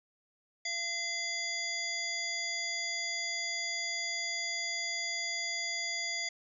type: harmonic tone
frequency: 685 Hz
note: F5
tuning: 34 cents flat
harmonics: 1 / 3 / 5 / 7 / 9 / 10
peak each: -47 / -36 / -43 / -38 / -46 / -41 dBFS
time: 0.65-6.29 s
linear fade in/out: 5 ms
effects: none